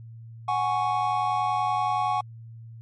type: chord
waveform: triangle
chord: F# suspended second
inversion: none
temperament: equal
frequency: 740 / 830.6 / 1108.7 Hz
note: F#5 / G#5 / C#6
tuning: 0 / 0 / 0 cents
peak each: -25 dBFS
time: 0.48-2.21 s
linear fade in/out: 5 ms
effects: added 114 Hz sine -40 dBFS peak until 2.81 s + MP3 48 kbps